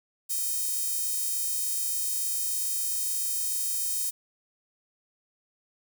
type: tone with high-pass filter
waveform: 5% pulse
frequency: 622.3 Hz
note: D#5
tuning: in tune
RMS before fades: -29 dBFS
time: 0.29-4.11 s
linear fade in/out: 20 ms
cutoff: 12000 Hz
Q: 1.4
effects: none